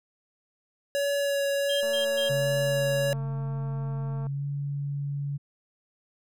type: tone with vibrato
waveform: square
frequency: 563 Hz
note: C#5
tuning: 27 cents sharp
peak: -25 dBFS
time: 0.95-3.13 s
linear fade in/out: 0 ms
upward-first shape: sine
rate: 1.4 Hz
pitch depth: 11 cents each way
type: tone bursts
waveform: triangle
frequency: 3186 Hz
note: G7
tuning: 27 cents sharp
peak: -27 dBFS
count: 3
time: 1.69-2.29 s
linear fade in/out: 10 ms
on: 120 ms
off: 120 ms
type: click train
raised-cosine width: 1 ms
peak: -31 dBFS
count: 552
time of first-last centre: 1.83-4.268 s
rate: 226 Hz
type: tone with pitch glide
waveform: sine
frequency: 138.59 to 141.99 Hz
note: C#3 to C#3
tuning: 0 to +42 cents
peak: -28 dBFS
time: 2.29-5.38 s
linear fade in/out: 20 ms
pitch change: +42 cents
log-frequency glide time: 4.28-4.45 s
effects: none